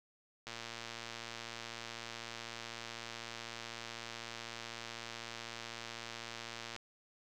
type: click train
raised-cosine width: 0.2 ms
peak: -26 dBFS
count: 731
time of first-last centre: 0.47-6.763 s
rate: 116 Hz
effects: none